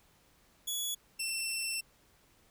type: tone pair in turn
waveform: 15% pulse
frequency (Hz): 3390 / 2691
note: G#7 / E7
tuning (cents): +35 / +35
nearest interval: major third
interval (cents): 400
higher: first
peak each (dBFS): -26 / -26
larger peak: neither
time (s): 0.67-0.95 / 1.19-1.81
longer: second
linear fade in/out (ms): 10
effects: pink hiss -66 dBFS RMS until 2.5 s